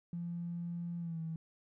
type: tone with pitch glide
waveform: triangle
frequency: 171.8 to 162.16 Hz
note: F3 to E3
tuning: -28 to -28 cents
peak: -33 dBFS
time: 0.13-1.36 s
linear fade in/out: 2 ms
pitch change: -100 cents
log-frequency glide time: 0.99-1.2 s
effects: tanh soft clip ceiling -35 dBFS